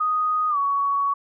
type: tone with pitch glide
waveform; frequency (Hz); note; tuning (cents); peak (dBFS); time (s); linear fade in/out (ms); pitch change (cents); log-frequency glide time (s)
sine; 1244.5 to 1121.6; D#6 to C#6; 0 to +20; -19; 0-1.14; 10; -180; 0.49-0.58
effects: none